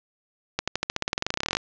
accelerating click train, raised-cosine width 0.2 ms, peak -7 dBFS, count 23, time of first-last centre 0.59-1.57 s, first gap 86 ms, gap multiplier 0.93, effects resampled to 16000 Hz + 8-bit

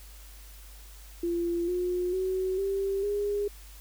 sine tone with pitch steps, 343.3 / 358.7 / 374.8 / 391.6 / 409.2 Hz, F4 / F4 / F#4 / G4 / G#4, -30 / +46 / +22 / -2 / -26 cents, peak -26 dBFS, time 1.23-3.48 s, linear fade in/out 5 ms, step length 450 ms, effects added 50 Hz sine -46 dBFS peak until 3.8 s + white hiss -53 dBFS RMS until 3.8 s

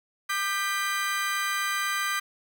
35% pulse chord, G major, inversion second, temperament equal with one note detuned, 1200 / 1568 / 1975.5 Hz, D6 / G6 / B6, +37 / 0 / 0 cents, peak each -28 / -29 / -30 dBFS, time 0.29-2.2 s, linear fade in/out 10 ms, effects none

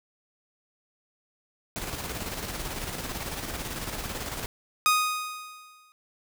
pink noise with tremolo, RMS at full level -33 dBFS, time 1.76-4.46 s, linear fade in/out 0 ms, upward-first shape square, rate 18 Hz, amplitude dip 40%
sawtooth tone with exponential decay, 1244.5 Hz, D#6, in tune, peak -14 dBFS, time 4.86-5.92 s, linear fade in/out 0 ms, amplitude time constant 230 ms
effects none

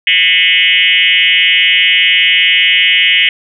sine tone with frequency modulation, 2549 Hz, D#7, 41 cents sharp, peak -6 dBFS, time 0.07-3.29 s, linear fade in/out 2 ms, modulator 181 Hz, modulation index 3.4, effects none

